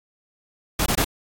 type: noise bursts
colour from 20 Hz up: pink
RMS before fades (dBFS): -21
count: 3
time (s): 0.79-1.045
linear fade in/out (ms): 5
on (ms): 71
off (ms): 21
effects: AAC 64 kbps